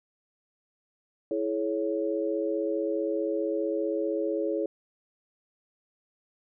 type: chord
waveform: sine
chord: C# minor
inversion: first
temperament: equal with one note detuned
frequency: 329.6 / 425 / 554.4 Hz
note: E4 / G#4 / C#5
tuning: 0 / +40 / 0 cents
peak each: -30 / -30 / -31 dBFS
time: 1.31-4.66 s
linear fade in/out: 2 ms
effects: none